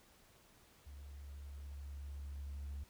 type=tone with level ramp; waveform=sine; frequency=70.6 Hz; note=C#2; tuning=32 cents sharp; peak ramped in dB=-49 to -39 dBFS; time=0.86-2.84 s; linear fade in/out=10 ms; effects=tanh soft clip ceiling -40 dBFS + pink hiss -66 dBFS RMS until 2.89 s